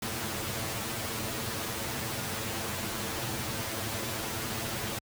pink noise with comb filter, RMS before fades -34 dBFS, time 0.02-4.99 s, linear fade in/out 5 ms, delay 9 ms, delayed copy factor +0.95, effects high-pass 60 Hz 12 dB/octave

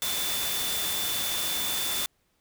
sine tone in noise, 3520 Hz, A7, in tune, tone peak -32 dBFS, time 0.02-2.06 s, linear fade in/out 0 ms, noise white, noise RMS -30 dBFS, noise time 0.02-2.06 s, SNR -5 dB, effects pink hiss -71 dBFS RMS until 2.4 s

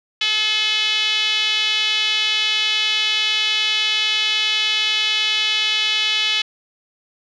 5% pulse tone with band-pass filter, 429.4 Hz, A4, 42 cents flat, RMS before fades -19 dBFS, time 0.21-6.42 s, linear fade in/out 5 ms, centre 3100 Hz, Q 2.8, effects resampled to 24000 Hz

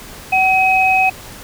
sine tone pair together, 754.8 / 2539 Hz, F#5 / D#7, +34 / +34 cents, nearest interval octave + major sixth, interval 2100 cents, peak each -13 dBFS, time 0.32-1.1 s, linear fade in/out 10 ms, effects pink hiss -35 dBFS RMS until 1.43 s

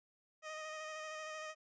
15% pulse tone with vibrato, 622.3 Hz, D#5, in tune, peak -37 dBFS, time 0.42-1.55 s, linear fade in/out 50 ms, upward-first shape square, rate 13 Hz, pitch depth 15 cents each way, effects resampled to 16000 Hz

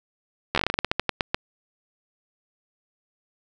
slowing click train, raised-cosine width 0.3 ms, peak -5 dBFS, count 16, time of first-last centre 0.55-1.345 s, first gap 12 ms, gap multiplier 1.19, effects none

